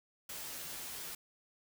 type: noise with comb filter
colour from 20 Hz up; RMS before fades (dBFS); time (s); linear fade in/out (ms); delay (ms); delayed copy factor
white; -44; 0.29-1.15; 5; 9.8; -0.55
effects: none